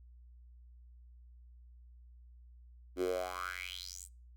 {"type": "tone with high-pass filter sweep", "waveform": "10% pulse", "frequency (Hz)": 90.8, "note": "F#2", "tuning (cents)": -32, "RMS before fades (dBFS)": -39, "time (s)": [2.96, 4.09], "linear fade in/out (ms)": 50, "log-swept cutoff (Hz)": [300, 9200], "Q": 5.9, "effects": ["noise-tail reverb RT60 0.4 s tail -26 dB re dry", "added 60 Hz sine -54 dBFS peak until 4.36 s"]}